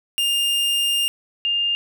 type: tone pair in turn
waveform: 45% pulse / sine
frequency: 2810 / 2810 Hz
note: F7 / F7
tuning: +10 / +10 cents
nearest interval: unison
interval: 0 cents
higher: neither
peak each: -18 dBFS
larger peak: neither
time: 0.18-1.08 / 1.45-1.75 s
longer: first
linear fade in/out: 0 ms
effects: none